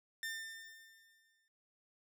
sawtooth tone with exponential decay, 1799 Hz, A6, 38 cents sharp, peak -35 dBFS, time 0.23-1.48 s, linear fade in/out 1 ms, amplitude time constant 270 ms, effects noise-tail reverb RT60 0.1 s tail -20 dB re dry

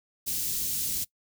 white band-stop noise, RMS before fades -30 dBFS, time 0.26-1.05 s, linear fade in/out 20 ms, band 220 to 4600 Hz, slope 12 dB/octave, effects noise-tail reverb RT60 0.1 s tail -22 dB re dry

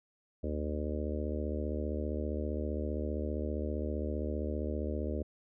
harmonic tone, 75.2 Hz, D2, 42 cents sharp, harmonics 1 / 3 / 4 / 5 / 6 / 7 / 8, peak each -35 / -40 / -41 / -42 / -43 / -43 / -44 dBFS, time 0.43-5.23 s, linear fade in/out 10 ms, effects none

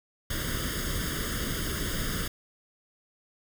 pink noise with comb filter, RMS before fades -31 dBFS, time 0.3-2.28 s, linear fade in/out 5 ms, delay 0.6 ms, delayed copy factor +0.95, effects none

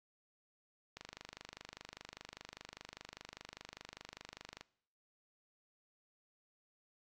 click train, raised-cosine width 0.2 ms, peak -29 dBFS, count 92, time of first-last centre 0.97-4.61 s, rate 25 Hz, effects noise-tail reverb RT60 0.7 s tail -23 dB re dry + AAC 64 kbps

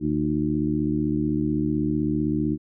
harmonic tone with a mistuned harmonic, 75.8 Hz, D#2, 45 cents flat, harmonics 1 / 2 / 3 / 4 / 5, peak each -33 / -28 / -27 / -24 / -32 dBFS, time 0-2.58 s, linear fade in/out 50 ms, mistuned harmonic 5, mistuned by -76 cents, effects none

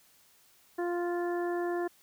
harmonic tone, 349.2 Hz, F4, in tune, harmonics 1 / 2 / 3 / 4 / 5, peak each -30 / -37 / -43 / -47 / -43 dBFS, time 0.78-1.88 s, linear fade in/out 10 ms, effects white hiss -63 dBFS RMS until 2.02 s

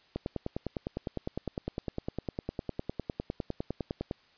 click train, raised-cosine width 2 ms, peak -19 dBFS, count 40, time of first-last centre 0.16-4.111 s, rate 9.87 Hz, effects white hiss -63 dBFS RMS until 4.37 s + resampled to 11025 Hz

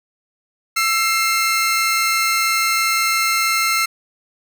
sawtooth tone pair together, 1333 / 2121 Hz, E6 / C7, +19 / +23 cents, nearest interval minor sixth, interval 804 cents, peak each -15 dBFS, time 0.76-3.86 s, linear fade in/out 10 ms, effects none

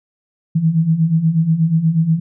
sine beating tone pair, 156.8 / 165.1 Hz, D#3 / E3, +14 / +3 cents, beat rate 8.3 Hz, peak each -18 / -13 dBFS, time 0.55-2.2 s, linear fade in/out 10 ms, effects none

